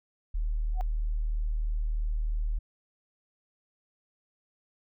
sine tone, 38.45 Hz, D#1, 20 cents flat, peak -26 dBFS, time 0.34-2.59 s, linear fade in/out 10 ms
sine tone with exponential growth, 740 Hz, F#5, in tune, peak -30 dBFS, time 0.73-0.81 s, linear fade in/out 0 ms, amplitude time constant 17 ms
effects none

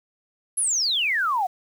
sine exponential sweep, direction down, 11175 to 704 Hz, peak -20 dBFS, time 0.57-1.47 s, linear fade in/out 10 ms, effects 8-bit

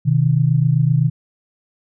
sine tone pair together, 127.75 / 155.56 Hz, C3 / D#3, -41 / 0 cents, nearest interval minor third, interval 341 cents, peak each -15 dBFS, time 0.05-1.1 s, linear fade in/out 20 ms, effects none

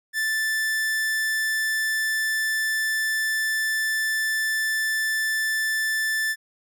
45% pulse tone, 1760 Hz, A6, in tune, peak -22 dBFS, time 0.13-6.36 s, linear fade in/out 50 ms, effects none

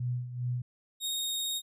sine tone with tremolo, 123.47 Hz, B2, in tune, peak -28 dBFS, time 0-0.62 s, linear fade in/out 5 ms, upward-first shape sine, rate 2.5 Hz, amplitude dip 70%
sawtooth tone with vibrato, 3729 Hz, A#7, in tune, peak -28 dBFS, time 1-1.62 s, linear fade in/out 50 ms, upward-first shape sine, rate 18 Hz, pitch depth 16 cents each way
effects none

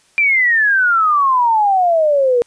sine exponential sweep, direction down, 2388 to 470.5 Hz, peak -10 dBFS, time 0.18-2.42 s, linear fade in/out 0 ms, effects white hiss -54 dBFS RMS until 2.46 s + resampled to 22050 Hz

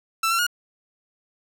sawtooth tone with pitch steps, 1331 / 1358 / 1436 Hz, E6 / F6 / F6, +16 / -49 / +48 cents, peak -16 dBFS, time 0.23-0.467 s, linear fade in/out 5 ms, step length 79 ms, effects none

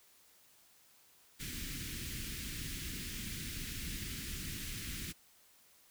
pink band-stop noise, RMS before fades -42 dBFS, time 1.39-5.13 s, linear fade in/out 20 ms, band 300 to 1800 Hz, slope 24 dB/octave, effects white hiss -65 dBFS RMS until 5.9 s

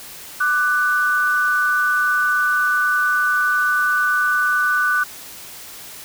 sine tone pair together, 1181 / 1490.4 Hz, D6 / F#6, +9 / +12 cents, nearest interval major third, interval 403 cents, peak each -21 / -16 dBFS, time 0.4-5.04 s, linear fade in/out 10 ms, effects white hiss -37 dBFS RMS until 6.04 s

